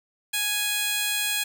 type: tone with high-pass filter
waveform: 15% pulse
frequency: 830.6 Hz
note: G#5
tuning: in tune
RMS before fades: -26 dBFS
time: 0.33-1.44 s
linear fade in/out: 10 ms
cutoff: 2700 Hz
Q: 0.54
effects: none